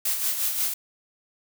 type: noise with tremolo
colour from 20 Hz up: blue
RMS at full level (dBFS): -24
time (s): 0.05-0.74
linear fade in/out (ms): 5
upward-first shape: sine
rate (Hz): 5.6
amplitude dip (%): 50
effects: none